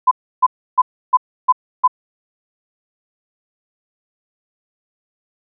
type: tone bursts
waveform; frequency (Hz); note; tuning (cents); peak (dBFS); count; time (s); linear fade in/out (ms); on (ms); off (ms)
sine; 1011; B5; +40; -7; 6; 0.07-1.878; 10; 43; 310
effects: none